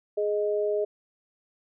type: tone pair together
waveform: sine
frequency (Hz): 417.7 / 622.3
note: G#4 / D#5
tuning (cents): +10 / 0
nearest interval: perfect fifth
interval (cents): 690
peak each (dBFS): -25 / -28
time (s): 0.17-0.85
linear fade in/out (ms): 10
effects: none